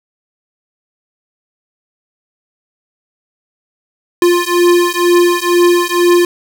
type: beating tone pair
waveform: square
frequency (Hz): 349.2 / 351.3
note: F4 / F4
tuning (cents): 0 / +10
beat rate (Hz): 2.1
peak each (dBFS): -12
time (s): 4.22-6.25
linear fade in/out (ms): 2
effects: none